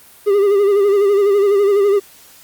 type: tone with vibrato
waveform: triangle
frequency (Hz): 402.7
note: G4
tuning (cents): +47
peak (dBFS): -8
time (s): 0.26-2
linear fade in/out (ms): 20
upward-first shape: sine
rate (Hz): 12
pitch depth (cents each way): 58
effects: white hiss -44 dBFS RMS until 2.43 s + Opus 32 kbps